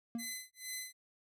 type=tone with exponential decay; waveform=triangle; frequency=233.7 Hz; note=A#3; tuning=5 cents sharp; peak=-30 dBFS; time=0.15-0.34 s; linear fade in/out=0 ms; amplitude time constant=41 ms
type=tone with tremolo; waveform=10% pulse; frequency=2028 Hz; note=B6; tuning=45 cents sharp; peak=-30 dBFS; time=0.18-0.93 s; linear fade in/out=20 ms; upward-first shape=sine; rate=2.2 Hz; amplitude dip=100%
effects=high-pass 150 Hz 12 dB/octave

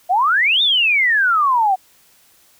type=exponential two-way sweep; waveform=sine; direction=up then down; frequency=682 to 3688 to 735 Hz; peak=-12 dBFS; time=0.09-1.76 s; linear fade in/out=20 ms; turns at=0.62 s; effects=white hiss -53 dBFS RMS until 2.59 s

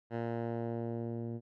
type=tone with low-pass filter sweep; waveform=10% pulse; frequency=116.54 Hz; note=A#2; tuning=in tune; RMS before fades=-37 dBFS; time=0.1-1.41 s; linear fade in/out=50 ms; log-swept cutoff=1600 to 280 Hz; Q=0.7; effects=none

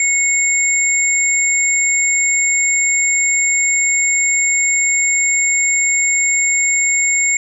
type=tone pair together; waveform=sine; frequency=2192 / 7377 Hz; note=C#7 / A#8; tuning=-20 / -19 cents; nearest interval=octave + major sixth; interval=2101 cents; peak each=-15 dBFS; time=0-7.37 s; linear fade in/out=2 ms; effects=none

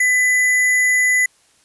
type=tone with sample-and-hold; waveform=sine; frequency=2002 Hz; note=B6; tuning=23 cents sharp; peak=-12 dBFS; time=0-1.26 s; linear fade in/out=5 ms; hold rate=8820 Hz; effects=white hiss -56 dBFS RMS until 1.64 s + resampled to 24000 Hz

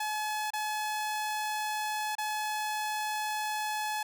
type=tone with dropouts; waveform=sawtooth; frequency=853 Hz; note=G#5; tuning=46 cents sharp; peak=-27 dBFS; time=0-4.03 s; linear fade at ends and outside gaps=5 ms; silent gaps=0.505-0.534 / 2.153-2.182 s; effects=none

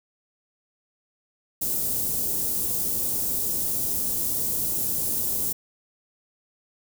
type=band-stop noise; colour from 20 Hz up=white; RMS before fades=-26 dBFS; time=1.61-5.53 s; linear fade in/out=10 ms; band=390 to 9500 Hz; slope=12 dB/octave; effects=none

